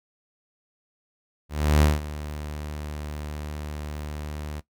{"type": "tone with ADSR envelope", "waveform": "sawtooth", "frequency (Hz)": 74.9, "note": "D2", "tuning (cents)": 35, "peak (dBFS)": -11, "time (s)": [1.49, 4.61], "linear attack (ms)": 330, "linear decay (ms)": 180, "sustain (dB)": -17, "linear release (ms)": 20, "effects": ["noise-tail reverb RT60 0.1 s tail -17 dB re dry"]}